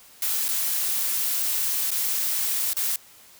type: noise with dropouts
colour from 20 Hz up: blue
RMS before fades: -25 dBFS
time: 0.22-2.96 s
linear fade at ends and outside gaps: 2 ms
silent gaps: 0.483-0.487 / 1.906-1.915 / 2.733-2.767 s
effects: white hiss -51 dBFS RMS until 3.39 s